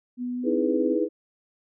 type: tone with pitch glide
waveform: sine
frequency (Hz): 246.8 to 260.4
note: B3 to C4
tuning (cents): -1 to -8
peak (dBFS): -27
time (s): 0.17-0.98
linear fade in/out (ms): 50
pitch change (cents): +93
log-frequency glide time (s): 0.35-0.7
type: chord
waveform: sine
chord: E major seventh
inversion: third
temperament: equal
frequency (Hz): 311.1 / 329.6 / 415.3 / 493.9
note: D#4 / E4 / G#4 / B4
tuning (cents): 0 / 0 / 0 / 0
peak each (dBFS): -27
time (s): 0.43-1.09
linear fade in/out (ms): 50
effects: none